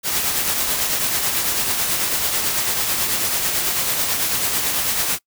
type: noise with tremolo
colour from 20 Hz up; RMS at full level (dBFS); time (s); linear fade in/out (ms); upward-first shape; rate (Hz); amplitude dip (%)
white; -19; 0.03-5.19; 50; triangle; 9.1; 40
effects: noise-tail reverb RT60 0.1 s tail -22 dB re dry